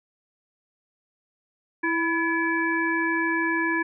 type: harmonic tone with a mistuned harmonic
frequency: 329.6 Hz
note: E4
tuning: in tune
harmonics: 1 / 3 / 5 / 7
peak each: -26 / -29 / -25 / -32 dBFS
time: 1.83-3.83 s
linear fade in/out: 10 ms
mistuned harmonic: 5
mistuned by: +58 cents
effects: none